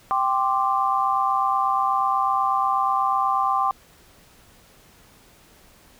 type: chord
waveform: sine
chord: G suspended fourth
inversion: none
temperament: equal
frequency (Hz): 784 / 1046.5 / 1174.7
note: G5 / C6 / D6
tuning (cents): 0 / 0 / 0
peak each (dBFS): -23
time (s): 0.11-3.71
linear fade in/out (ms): 0
effects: pink hiss -53 dBFS RMS until 5.99 s